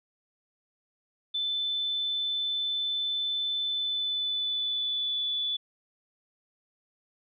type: tone with pitch glide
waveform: sine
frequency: 3520 to 3462 Hz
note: A7 to A7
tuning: 0 to -29 cents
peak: -27 dBFS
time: 1.34-5.57 s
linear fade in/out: 10 ms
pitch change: -29 cents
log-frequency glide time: 3.62-5.23 s
effects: none